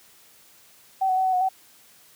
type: tone with pitch steps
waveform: sine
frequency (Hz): 766 / 745 / 756 / 750 / 731 / 760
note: G5 / F#5 / F#5 / F#5 / F#5 / F#5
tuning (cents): -40 / +12 / +37 / +23 / -21 / +46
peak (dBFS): -19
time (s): 1.01-1.49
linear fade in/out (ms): 10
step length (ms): 80
effects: white hiss -54 dBFS RMS until 2.15 s + high-pass 60 Hz 12 dB/octave